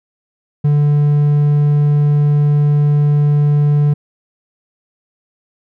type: tone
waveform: triangle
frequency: 146.6 Hz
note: D3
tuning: 3 cents flat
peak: -7 dBFS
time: 0.64-3.94 s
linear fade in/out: 10 ms
effects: none